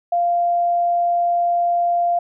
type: tone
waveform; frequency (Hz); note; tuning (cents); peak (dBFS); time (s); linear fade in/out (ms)
sine; 695; F5; -9; -15; 0.12-2.19; 5
effects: none

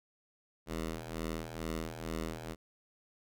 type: ring-modulated tone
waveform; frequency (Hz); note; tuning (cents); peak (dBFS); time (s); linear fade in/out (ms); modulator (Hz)
10% pulse; 80.6; E2; -38; -26; 0.66-2.56; 50; 122
effects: none

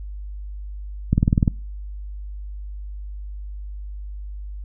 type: click train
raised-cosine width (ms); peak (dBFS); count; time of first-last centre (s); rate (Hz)
5; -4; 8; 1.13-1.478; 20.1
effects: noise-tail reverb RT60 0.4 s tail -25 dB re dry + added 50 Hz sine -30 dBFS peak until 4.64 s

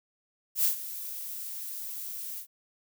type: noise with ADSR envelope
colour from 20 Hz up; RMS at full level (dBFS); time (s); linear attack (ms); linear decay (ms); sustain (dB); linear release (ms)
violet; -23; 0.55-2.47; 93; 110; -15; 86
effects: none

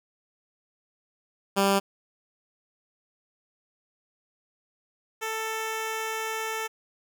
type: tone pair in turn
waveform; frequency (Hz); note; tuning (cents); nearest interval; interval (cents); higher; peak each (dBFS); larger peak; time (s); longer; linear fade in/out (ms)
10% pulse; 197.1 / 442.5; G3 / A4; +10 / +10; octave + major second; 1400; second; -12 / -21; first; 1.56-1.8 / 5.21-6.68; second; 20
effects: none

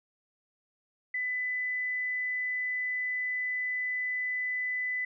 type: tone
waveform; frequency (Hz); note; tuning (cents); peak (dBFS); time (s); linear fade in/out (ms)
sine; 2000; B6; +21; -29; 1.14-5.05; 5
effects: none

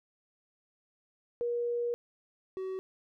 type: tone pair in turn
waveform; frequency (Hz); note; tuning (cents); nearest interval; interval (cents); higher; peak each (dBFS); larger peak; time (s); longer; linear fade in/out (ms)
sine / triangle; 477.1 / 377.8; A#4 / F#4; +40 / +36; major third; 404; first; -29 / -32; first; 1.41-1.94 / 2.57-2.79; first; 0
effects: none

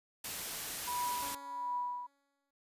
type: noise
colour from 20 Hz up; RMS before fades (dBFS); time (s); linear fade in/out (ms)
white; -40; 0.24-1.35; 5
type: tone with tremolo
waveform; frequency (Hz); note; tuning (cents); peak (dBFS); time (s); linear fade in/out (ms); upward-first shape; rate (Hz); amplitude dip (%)
sine; 980; B5; -14; -32; 0.87-2.07; 10; triangle; 1.4; 85
type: tone with exponential decay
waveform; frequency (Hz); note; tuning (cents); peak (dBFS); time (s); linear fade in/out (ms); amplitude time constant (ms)
10% pulse; 280; C#4; +18; -37; 1.22-2.51; 5; 280
effects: resampled to 32000 Hz

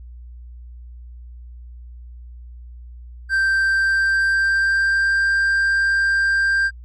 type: tone with pitch glide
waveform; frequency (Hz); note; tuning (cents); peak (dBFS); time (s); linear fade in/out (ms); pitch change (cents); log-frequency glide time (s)
triangle; 1568 to 1585.3; G6 to G6; 0 to +19; -13; 3.29-6.71; 50; +19; 3.57-5.3
effects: added 60 Hz sine -35 dBFS peak until 6.84 s + MP3 48 kbps

